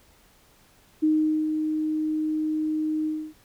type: tone with ADSR envelope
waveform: sine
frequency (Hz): 310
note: D#4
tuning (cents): -6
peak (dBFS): -17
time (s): 1.02-3.34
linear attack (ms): 17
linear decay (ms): 430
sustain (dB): -6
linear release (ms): 280
effects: pink hiss -58 dBFS RMS until 3.44 s